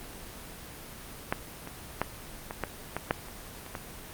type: clicks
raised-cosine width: 0.5 ms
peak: -11 / -24 / -10 / -21 / -13 / -15 / -9 / -29 / -26 / -20 dBFS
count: 10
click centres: 1.325 / 1.674 / 2.016 / 2.509 / 2.637 / 2.966 / 3.109 / 3.285 / 3.664 / 3.752 s
effects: pink hiss -44 dBFS RMS until 4.13 s + Opus 24 kbps